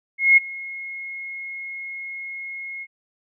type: tone with ADSR envelope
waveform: sine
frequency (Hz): 2160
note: C#7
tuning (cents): -45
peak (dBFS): -8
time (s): 0.18-2.87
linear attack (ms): 190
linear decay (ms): 17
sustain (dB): -22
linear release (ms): 49
effects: none